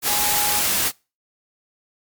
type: tone in noise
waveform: sine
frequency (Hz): 830.6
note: G#5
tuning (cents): 0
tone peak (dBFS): -26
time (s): 0.06-0.63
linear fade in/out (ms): 50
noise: white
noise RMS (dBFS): -20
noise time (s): 0.02-0.92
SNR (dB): -9
effects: noise-tail reverb RT60 0.3 s tail -25 dB re dry + MP3 96 kbps